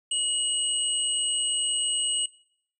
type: tone pair together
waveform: sine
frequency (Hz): 2912 / 8229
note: F#7 / C9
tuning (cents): -28 / -30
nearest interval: octave + tritone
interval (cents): 1798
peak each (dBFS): -27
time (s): 0.11-2.26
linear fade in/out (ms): 5
effects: noise-tail reverb RT60 0.6 s tail -20 dB re dry